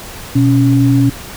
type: tone pair together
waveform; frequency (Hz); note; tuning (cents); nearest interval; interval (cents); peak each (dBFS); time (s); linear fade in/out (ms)
sine; 123.47 / 278.1; B2 / C#4; 0 / +6; octave + major second; 1406; -10; 0.35-1.1; 10
effects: pink hiss -30 dBFS RMS until 1.36 s